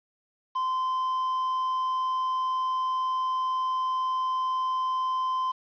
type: tone with quantisation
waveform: triangle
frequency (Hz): 1033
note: C6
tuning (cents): -22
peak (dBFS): -23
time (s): 0.55-5.52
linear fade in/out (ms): 10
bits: 8
effects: resampled to 11025 Hz